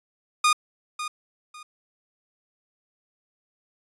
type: tone with echo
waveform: sawtooth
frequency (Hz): 1225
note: D#6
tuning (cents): -27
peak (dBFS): -13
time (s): 0.44-0.53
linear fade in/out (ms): 5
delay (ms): 550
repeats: 2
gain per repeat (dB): -12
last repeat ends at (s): 1.63
effects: resampled to 24000 Hz